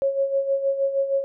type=tone with tremolo; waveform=sine; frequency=548 Hz; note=C#5; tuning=20 cents flat; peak=-17 dBFS; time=0.02-1.24 s; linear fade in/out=0 ms; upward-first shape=sine; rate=6.4 Hz; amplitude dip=65%; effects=none